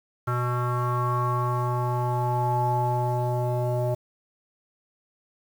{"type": "tone with low-pass filter sweep", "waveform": "square", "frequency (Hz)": 122.9, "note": "B2", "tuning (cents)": -8, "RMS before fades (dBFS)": -25, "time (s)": [0.27, 3.95], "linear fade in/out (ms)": 10, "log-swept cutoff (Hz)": [1300, 690], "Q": 8.3, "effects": ["8-bit"]}